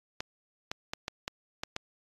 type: clicks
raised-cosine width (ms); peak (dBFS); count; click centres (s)
0.2; -16; 7; 0.205 / 0.715 / 0.935 / 1.081 / 1.279 / 1.635 / 1.764
effects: AAC 32 kbps